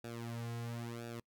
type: tone with flanger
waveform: sawtooth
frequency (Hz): 117.3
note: A#2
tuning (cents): +11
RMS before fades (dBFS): -43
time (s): 0.04-1.2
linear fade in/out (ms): 5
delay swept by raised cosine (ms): 0.96 to 3.36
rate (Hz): 0.98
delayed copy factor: -1
effects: noise-tail reverb RT60 0.1 s tail -26 dB re dry